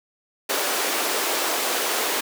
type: high-pass noise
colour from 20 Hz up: pink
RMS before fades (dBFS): -24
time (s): 0.49-2.21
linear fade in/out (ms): 10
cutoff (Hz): 350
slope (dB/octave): 24
effects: none